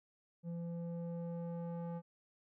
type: tone with low-pass filter sweep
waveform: square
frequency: 169.9 Hz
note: F3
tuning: 47 cents flat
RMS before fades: -42 dBFS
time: 0.43-2.02 s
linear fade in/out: 50 ms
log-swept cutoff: 370 to 830 Hz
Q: 1.5
effects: none